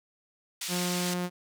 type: band-pass noise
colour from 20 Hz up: pink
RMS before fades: -35 dBFS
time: 0.61-1.14 s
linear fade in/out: 5 ms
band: 3000 to 9700 Hz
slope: 12 dB/octave
type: tone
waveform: sawtooth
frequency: 178.4 Hz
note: F3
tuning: 37 cents sharp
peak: -25 dBFS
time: 0.68-1.3 s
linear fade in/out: 50 ms
effects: none